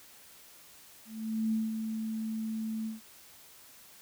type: tone with ADSR envelope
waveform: sine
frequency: 220.7 Hz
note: A3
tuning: 5 cents sharp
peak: -26 dBFS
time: 1.05-3.01 s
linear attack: 470 ms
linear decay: 190 ms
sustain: -6 dB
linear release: 150 ms
effects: white hiss -55 dBFS RMS until 4.01 s

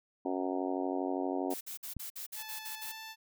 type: harmonic tone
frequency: 92.5 Hz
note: F#2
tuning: in tune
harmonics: 3 / 4 / 5 / 6 / 7 / 8 / 9 / 10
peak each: -35 / -37 / -42 / -43 / -41 / -40 / -47 / -46 dBFS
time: 0.25-1.54 s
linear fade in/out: 5 ms
type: noise bursts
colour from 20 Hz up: blue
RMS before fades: -42 dBFS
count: 9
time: 1.5-2.922 s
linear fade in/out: 10 ms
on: 110 ms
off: 54 ms
type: click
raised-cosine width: 5 ms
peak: -27 dBFS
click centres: 1.967 s
type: tone with pitch glide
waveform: 10% pulse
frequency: 871 to 882.1 Hz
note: A5 to A5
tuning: -18 to +4 cents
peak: -35 dBFS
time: 2.35-3.16 s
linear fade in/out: 50 ms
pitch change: +22 cents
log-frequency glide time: 2.79-2.95 s
effects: none

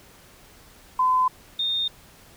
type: tone pair in turn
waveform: sine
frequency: 1019 / 3659 Hz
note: C6 / A#7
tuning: -46 / -33 cents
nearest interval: octave + minor seventh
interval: 2213 cents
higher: second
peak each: -17 / -22 dBFS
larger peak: first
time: 0.99-1.28 / 1.59-1.88 s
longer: neither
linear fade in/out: 5 ms
effects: pink hiss -51 dBFS RMS until 2.36 s

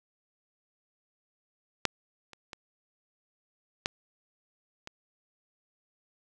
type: clicks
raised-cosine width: 0.2 ms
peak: -6 / -30 / -23 / -10 / -23 dBFS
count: 5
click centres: 1.853 / 2.333 / 2.532 / 3.859 / 4.874 s
effects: none

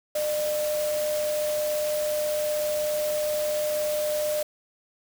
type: tone in noise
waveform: sine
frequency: 603 Hz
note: D5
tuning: 46 cents sharp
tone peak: -24 dBFS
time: 0.15-4.43 s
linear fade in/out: 5 ms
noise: white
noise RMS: -35 dBFS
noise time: 0.15-4.43 s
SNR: +8 dB
effects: none

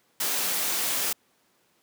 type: noise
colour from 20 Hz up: white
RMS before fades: -27 dBFS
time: 0.2-1.13 s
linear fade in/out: 5 ms
effects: pink hiss -66 dBFS RMS until 1.82 s + high-pass 200 Hz 12 dB/octave

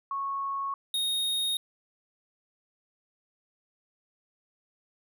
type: tone pair in turn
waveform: sine / square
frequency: 1102 / 3724 Hz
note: C#6 / A#7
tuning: -11 / -2 cents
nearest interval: octave + major sixth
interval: 2109 cents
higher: second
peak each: -29 / -27 dBFS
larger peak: second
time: 0.11-0.74 / 0.94-1.57 s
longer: neither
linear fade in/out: 2 ms
effects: none

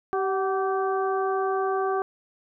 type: harmonic tone with a mistuned harmonic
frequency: 386.9 Hz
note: G4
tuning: 23 cents flat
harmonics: 1 / 2 / 3 / 4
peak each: -25 / -28 / -30 / -37 dBFS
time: 0.13-2.02 s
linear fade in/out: 0 ms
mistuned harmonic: 2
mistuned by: -45 cents
effects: none

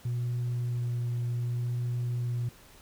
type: tone with vibrato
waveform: sine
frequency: 120.9 Hz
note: B2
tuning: 36 cents flat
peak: -26 dBFS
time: 0.05-2.49 s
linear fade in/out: 5 ms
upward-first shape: sine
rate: 0.67 Hz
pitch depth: 10 cents each way
effects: tanh soft clip ceiling -26 dBFS + pink hiss -55 dBFS RMS until 2.81 s

